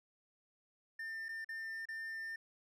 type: tone with dropouts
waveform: triangle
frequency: 1799 Hz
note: A6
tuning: 38 cents sharp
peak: -39 dBFS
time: 0.99-2.36 s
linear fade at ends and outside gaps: 5 ms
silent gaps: 1.285-1.289 / 1.446-1.489 / 1.855-1.886 s
effects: none